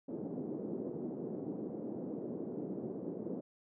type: band-pass noise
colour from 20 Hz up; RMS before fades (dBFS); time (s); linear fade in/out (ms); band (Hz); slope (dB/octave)
white; -41; 0.08-3.41; 10; 170 to 420; 24
effects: none